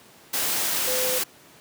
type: tone in noise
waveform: sine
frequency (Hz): 509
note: C5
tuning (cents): -48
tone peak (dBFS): -27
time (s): 0.87-1.19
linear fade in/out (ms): 10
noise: white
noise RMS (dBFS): -25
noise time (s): 0.33-1.24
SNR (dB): -5
effects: pink hiss -51 dBFS RMS until 1.6 s + high-pass 150 Hz 12 dB/octave